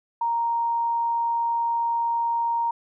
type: tone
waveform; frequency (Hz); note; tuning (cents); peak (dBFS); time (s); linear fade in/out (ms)
sine; 932.3; A#5; 0; -21; 0.21-2.71; 5
effects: none